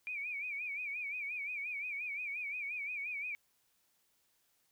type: tone with vibrato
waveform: sine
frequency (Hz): 2359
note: D7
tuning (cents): +7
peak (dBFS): -37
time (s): 0.07-3.35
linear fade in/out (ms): 0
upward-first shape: sine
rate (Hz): 5.7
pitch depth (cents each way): 110
effects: white hiss -75 dBFS RMS until 4.71 s